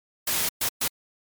white noise bursts at uneven times, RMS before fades -25 dBFS, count 3, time 0.27-0.49 / 0.61-0.69 / 0.81-0.88 s, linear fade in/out 5 ms, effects MP3 96 kbps

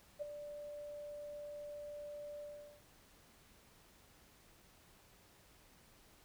sine tone with ADSR envelope, 587.3 Hz, D5, in tune, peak -36 dBFS, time 0.19-2.82 s, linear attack 29 ms, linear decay 13 ms, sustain -9 dB, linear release 400 ms, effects pink hiss -65 dBFS RMS until 6.24 s

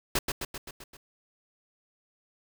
pink noise with echo, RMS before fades -26 dBFS, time 0.15-0.19 s, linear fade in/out 5 ms, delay 130 ms, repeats 6, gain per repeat -4 dB, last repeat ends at 0.97 s, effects none

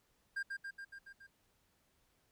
triangle tone with echo, 1600 Hz, G6, 35 cents sharp, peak -34 dBFS, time 0.36-0.43 s, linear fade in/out 10 ms, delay 140 ms, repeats 6, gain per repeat -3 dB, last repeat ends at 1.27 s, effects pink hiss -75 dBFS RMS until 2.31 s

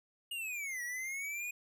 square linear two-way sweep, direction down then up, 2871 to 1902 to 2481 Hz, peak -38 dBFS, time 0.31-1.51 s, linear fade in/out 5 ms, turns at 0.83 s, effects none

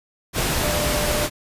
sine tone in noise, 596 Hz, D5, 25 cents sharp, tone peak -25 dBFS, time 0.61-1.28 s, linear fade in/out 50 ms, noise pink, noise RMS -22 dBFS, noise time 0.33-1.3 s, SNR -6 dB, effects resampled to 32000 Hz

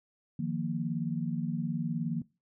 sine chord, Eb suspended second, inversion none, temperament equal, 155.56 / 174.61 / 233.1 Hz, Eb3 / F3 / Bb3, 0 / 0 / 0 cents, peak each -34 dBFS, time 0.39-2.22 s, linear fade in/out 5 ms, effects noise-tail reverb RT60 0.3 s tail -22 dB re dry

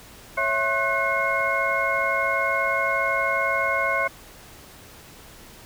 sine tone cluster, 550 / 662 / 1073 / 1490 / 2158 Hz, C#5 / E5 / C6 / F#6 / C#7, -14 / +7 / +43 / +12 / -47 cents, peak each -29 / -28 / -26 / -27 / -25 dBFS, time 0.37-4.08 s, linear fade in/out 10 ms, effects pink hiss -46 dBFS RMS until 5.65 s

